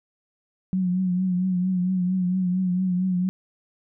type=tone with vibrato; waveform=sine; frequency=183.2 Hz; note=F#3; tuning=17 cents flat; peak=-20 dBFS; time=0.73-3.29 s; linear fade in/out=0 ms; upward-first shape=triangle; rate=4.4 Hz; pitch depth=58 cents each way; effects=none